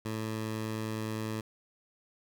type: tone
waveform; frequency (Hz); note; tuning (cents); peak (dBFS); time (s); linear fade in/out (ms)
15% pulse; 109.8; A2; -3; -27; 0.05-1.41; 5
effects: none